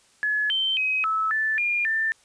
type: tone with pitch steps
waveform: sine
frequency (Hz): 1703 / 3108 / 2533 / 1302 / 1756 / 2413 / 1782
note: G#6 / G7 / D#7 / E6 / A6 / D7 / A6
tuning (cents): +43 / -16 / +30 / -22 / -4 / +46 / +22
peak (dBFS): -21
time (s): 0.23-2.12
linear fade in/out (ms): 0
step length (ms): 270
effects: white hiss -59 dBFS RMS until 2.24 s + resampled to 22050 Hz